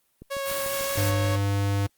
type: click train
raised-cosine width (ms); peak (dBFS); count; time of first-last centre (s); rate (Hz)
3; -29; 8; 0.22-1.252; 6.78
type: tone with vibrato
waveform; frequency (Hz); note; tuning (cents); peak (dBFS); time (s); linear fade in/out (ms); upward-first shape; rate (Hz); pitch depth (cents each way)
sawtooth; 552; C#5; -7; -24; 0.3-1.37; 20; sine; 5.2; 9
type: noise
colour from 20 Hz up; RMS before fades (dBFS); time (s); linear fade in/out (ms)
white; -32; 0.44-1.13; 50
type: tone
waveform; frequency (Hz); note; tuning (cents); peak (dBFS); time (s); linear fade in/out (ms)
square; 100; G2; +35; -23; 0.97-1.87; 10
effects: white hiss -69 dBFS RMS until 1.97 s + Opus 32 kbps